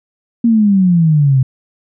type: exponential sweep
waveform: sine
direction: down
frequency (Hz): 237.3 to 127.7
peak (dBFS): -7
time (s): 0.44-1.43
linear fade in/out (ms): 5
effects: none